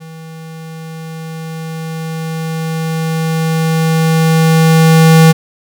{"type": "tone with level ramp", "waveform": "square", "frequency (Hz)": 161.3, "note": "E3", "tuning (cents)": -37, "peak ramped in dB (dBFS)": [-30, -3], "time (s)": [0, 5.33], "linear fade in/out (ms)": 20, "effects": []}